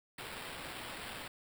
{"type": "noise with sample-and-hold", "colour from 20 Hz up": "blue", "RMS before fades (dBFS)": -45, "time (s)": [0.18, 1.28], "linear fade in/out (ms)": 5, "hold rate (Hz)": 6300, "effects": []}